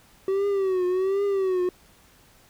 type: tone with vibrato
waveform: triangle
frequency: 381.3 Hz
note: G4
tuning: 48 cents flat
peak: -19 dBFS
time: 0.28-1.69 s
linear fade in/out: 2 ms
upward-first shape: triangle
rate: 1.3 Hz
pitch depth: 110 cents each way
effects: pink hiss -56 dBFS RMS until 2.49 s